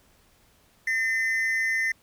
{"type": "tone pair together", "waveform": "triangle", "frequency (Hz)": [1817, 2044], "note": ["A#6", "C7"], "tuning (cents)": [-45, -41], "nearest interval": "major second", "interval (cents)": 204, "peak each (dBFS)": -24, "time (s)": [0.87, 1.92], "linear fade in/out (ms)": 5, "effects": ["pink hiss -61 dBFS RMS until 2.02 s"]}